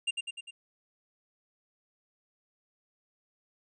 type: tone with echo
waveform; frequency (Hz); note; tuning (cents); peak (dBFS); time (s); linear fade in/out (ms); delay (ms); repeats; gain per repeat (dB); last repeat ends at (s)
square; 2794; F7; 0; -27; 0.07-0.11; 10; 100; 4; -4; 0.51
effects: resampled to 22050 Hz